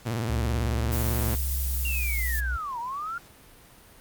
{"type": "tone with vibrato", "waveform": "sawtooth", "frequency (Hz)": 114.1, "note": "A#2", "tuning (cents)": -37, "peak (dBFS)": -23, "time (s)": [0.05, 1.36], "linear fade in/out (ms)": 20, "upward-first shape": "sine", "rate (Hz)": 18, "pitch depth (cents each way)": 140}
{"type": "tone with pitch glide", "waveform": "sine", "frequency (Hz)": [68.6, 61.47], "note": ["C#2", "B1"], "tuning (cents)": [-17, -7], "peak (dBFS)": -26, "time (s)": [0.29, 2.57], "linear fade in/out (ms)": 10, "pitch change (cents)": -190, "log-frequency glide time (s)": [1.33, 2.26]}
{"type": "noise", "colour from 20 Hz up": "violet", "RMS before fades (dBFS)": -32, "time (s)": [0.91, 2.41], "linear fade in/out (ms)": 20}
{"type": "linear two-way sweep", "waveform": "sine", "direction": "down then up", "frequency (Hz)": [2794, 910, 1418], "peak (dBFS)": -30, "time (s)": [1.85, 3.18], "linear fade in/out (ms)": 2, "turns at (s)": 2.79}
{"effects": ["pink hiss -52 dBFS RMS until 4 s", "Opus 48 kbps"]}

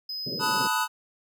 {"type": "tone", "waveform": "triangle", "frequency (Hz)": 5040, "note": "D#8", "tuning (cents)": 21, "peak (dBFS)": -30, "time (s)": [0.09, 0.67], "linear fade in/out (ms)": 5}
{"type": "band-pass noise", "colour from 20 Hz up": "pink", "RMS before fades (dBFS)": -36, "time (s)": [0.26, 0.68], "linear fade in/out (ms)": 10, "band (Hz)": [120, 590], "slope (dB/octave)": 96}
{"type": "chord", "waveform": "square", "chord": "B dominant seventh", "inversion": "third", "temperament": "equal with one note detuned", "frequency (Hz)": [880, 987.8, 1257.5, 1480], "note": ["A5", "B5", "D#6", "F#6"], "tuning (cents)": [0, 0, 18, 0], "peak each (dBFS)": -30, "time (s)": [0.39, 0.88], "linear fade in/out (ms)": 50}
{"effects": []}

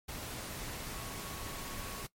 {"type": "tone in noise", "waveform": "sine", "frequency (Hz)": 1109, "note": "C#6", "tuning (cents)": 0, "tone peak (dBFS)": -51, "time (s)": [0.93, 2.04], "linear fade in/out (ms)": 10, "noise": "pink", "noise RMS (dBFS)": -42, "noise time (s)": [0.08, 2.07], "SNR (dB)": -12, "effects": ["noise-tail reverb RT60 0.1 s tail -19 dB re dry", "MP3 64 kbps"]}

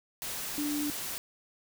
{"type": "tone in noise", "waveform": "sine", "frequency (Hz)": 293.7, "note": "D4", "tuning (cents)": 0, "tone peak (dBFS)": -30, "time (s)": [0.58, 0.9], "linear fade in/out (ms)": 0, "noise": "white", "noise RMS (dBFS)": -37, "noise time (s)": [0.22, 1.18], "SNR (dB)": 4, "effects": []}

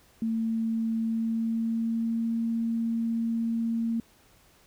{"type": "tone with pitch glide", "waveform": "sine", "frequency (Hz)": [225.3, 229.1], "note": ["A3", "A#3"], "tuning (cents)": [41, -30], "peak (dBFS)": -25, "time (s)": [0.22, 4], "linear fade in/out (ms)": 2, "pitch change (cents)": 29, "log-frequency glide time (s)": [0.94, 2.36], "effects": ["pink hiss -60 dBFS RMS until 4.66 s"]}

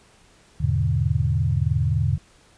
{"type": "chord", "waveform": "sine", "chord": "E dominant seventh", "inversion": "none", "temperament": "equal", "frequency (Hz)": [82.41, 103.83, 123.47, 146.83], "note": ["E2", "G#2", "B2", "D3"], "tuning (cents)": [0, 0, 0, 0], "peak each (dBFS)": -24, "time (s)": [0.6, 2.18], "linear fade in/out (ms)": 10, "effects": ["pink hiss -55 dBFS RMS until 2.57 s", "resampled to 22050 Hz"]}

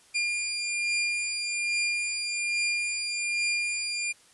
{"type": "beating tone pair", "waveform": "sawtooth", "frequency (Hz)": [2400, 2401.2], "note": ["D7", "D7"], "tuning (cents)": [37, 38], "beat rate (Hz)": 1.2, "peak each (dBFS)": [-24, -31], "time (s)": [0.14, 4.13], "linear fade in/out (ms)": 20, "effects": ["white hiss -58 dBFS RMS until 4.33 s", "resampled to 24000 Hz"]}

